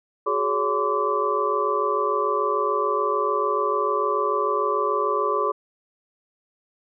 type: tone cluster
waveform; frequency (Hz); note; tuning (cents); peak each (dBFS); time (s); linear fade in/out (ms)
sine; 372.6 / 419.4 / 563 / 1023 / 1155; F#4 / G#4 / C#5 / C6 / D6; +12 / +17 / +27 / -39 / -29; -30 / -25 / -29 / -27 / -24; 0.26-5.52; 10
effects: none